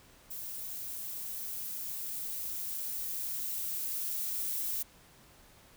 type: noise with level ramp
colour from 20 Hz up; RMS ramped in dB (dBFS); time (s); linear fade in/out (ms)
violet; -41 to -34; 0.3-4.83; 10
effects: pink hiss -59 dBFS RMS until 5.76 s